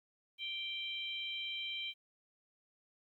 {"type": "harmonic tone", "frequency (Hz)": 784, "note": "G5", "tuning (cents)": 0, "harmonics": [3, 4, 5], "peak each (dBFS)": [-43, -40, -48], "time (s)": [0.38, 1.94], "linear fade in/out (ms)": 50, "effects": ["12-bit"]}